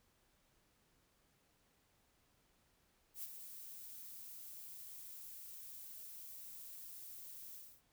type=noise with ADSR envelope; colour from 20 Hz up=violet; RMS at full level=-44 dBFS; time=3.14-7.82 s; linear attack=92 ms; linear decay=34 ms; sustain=-8 dB; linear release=270 ms; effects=pink hiss -75 dBFS RMS until 7.92 s